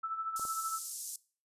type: tone with tremolo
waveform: sine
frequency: 1318.5 Hz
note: E6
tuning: in tune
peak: -32 dBFS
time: 0.03-0.79 s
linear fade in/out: 10 ms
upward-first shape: sine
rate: 13 Hz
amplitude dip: 60%
type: band-pass noise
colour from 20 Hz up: white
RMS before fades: -42 dBFS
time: 0.36-1.16 s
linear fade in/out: 2 ms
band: 5900 to 11000 Hz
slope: 24 dB/octave
type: clicks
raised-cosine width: 1 ms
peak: -34 dBFS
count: 2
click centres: 0.396 / 0.452 s
effects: noise-tail reverb RT60 0.4 s tail -21 dB re dry + resampled to 32000 Hz